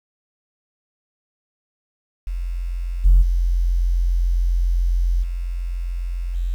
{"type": "tone with level steps", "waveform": "sine", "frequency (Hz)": 43.65, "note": "F1", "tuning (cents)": 0, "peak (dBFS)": [-22, -7, -15, -22, -19], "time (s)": [2.27, 6.54], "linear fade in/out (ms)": 0, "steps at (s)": [3.04, 3.21, 5.22, 6.34], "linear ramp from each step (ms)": 20, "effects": ["tanh soft clip ceiling -5 dBFS", "8-bit"]}